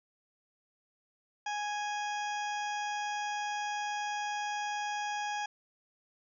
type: harmonic tone with a mistuned harmonic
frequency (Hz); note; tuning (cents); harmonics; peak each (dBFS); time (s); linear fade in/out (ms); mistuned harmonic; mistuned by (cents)
830.6; G#5; 0; 1 / 2 / 3 / 4 / 6 / 7 / 8; -34 / -40 / -44 / -46 / -50 / -51 / -52; 1.46-5.46; 5; 4; -24
effects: none